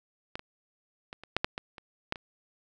clicks, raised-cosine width 0.3 ms, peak -19 / -26 / -24 / -29 / -9 / -9 / -18 / -28 / -13 / -25 dBFS, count 10, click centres 0.355 / 0.394 / 1.129 / 1.236 / 1.366 / 1.445 / 1.579 / 1.782 / 2.124 / 2.158 s, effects none

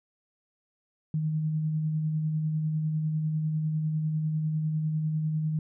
sine tone with tremolo, 155.56 Hz, D#3, in tune, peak -24 dBFS, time 1.14-5.59 s, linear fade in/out 2 ms, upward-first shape sine, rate 10 Hz, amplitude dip 30%, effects none

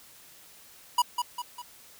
square tone with echo, 972 Hz, B5, 28 cents flat, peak -20 dBFS, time 0.98-1.02 s, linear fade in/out 5 ms, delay 200 ms, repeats 3, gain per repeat -6 dB, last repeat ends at 1.62 s, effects white hiss -53 dBFS RMS until 1.99 s

